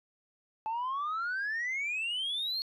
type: exponential sweep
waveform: sine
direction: up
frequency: 865 to 4360 Hz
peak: -29 dBFS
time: 0.66-2.62 s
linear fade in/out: 0 ms
effects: tanh soft clip ceiling -29 dBFS